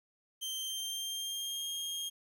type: tone with pitch glide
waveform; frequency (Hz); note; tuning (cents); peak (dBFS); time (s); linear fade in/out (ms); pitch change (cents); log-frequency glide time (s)
sawtooth; 3136 to 3233; G7 to G#7; 0 to -47; -33; 0.41-2.1; 20; +53; 0.58-1.68
effects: 11-bit